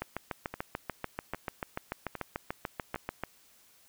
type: two click trains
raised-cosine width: 0.5 ms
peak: -18 / -22 dBFS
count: 23 / 4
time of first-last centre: 0.02-3.236 / 0.54-2.959 s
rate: 6.84 / 1.24 Hz
effects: white hiss -62 dBFS RMS until 3.88 s